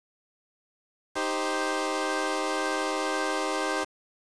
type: chord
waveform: 15% pulse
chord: C minor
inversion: first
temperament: equal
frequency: 311.1 / 392 / 523.3 Hz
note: Eb4 / G4 / C5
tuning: 0 / 0 / 0 cents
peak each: -25 dBFS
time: 1.15-3.85 s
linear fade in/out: 20 ms
effects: resampled to 22050 Hz + 7-bit